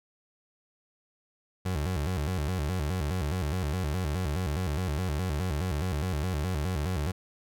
30% pulse tone with vibrato, 82.41 Hz, E2, in tune, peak -25 dBFS, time 1.65-7.12 s, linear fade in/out 10 ms, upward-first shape square, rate 4.8 Hz, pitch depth 200 cents each way, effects none

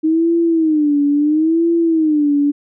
sine tone with vibrato, 311.1 Hz, D#4, in tune, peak -11 dBFS, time 0.03-2.52 s, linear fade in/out 20 ms, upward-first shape sine, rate 0.74 Hz, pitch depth 140 cents each way, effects none

